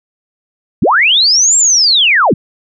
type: linear two-way sweep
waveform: sine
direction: up then down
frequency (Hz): 103.83 to 7560 to 103.83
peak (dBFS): -6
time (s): 0.82-2.34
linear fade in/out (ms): 5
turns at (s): 1.57
effects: none